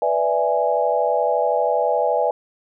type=chord; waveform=sine; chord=E dominant seventh; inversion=second; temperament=equal; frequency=493.9 / 587.3 / 659.3 / 830.6 Hz; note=B4 / D5 / E5 / G#5; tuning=0 / 0 / 0 / 0 cents; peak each=-22 dBFS; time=0.02-2.31 s; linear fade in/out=2 ms; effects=none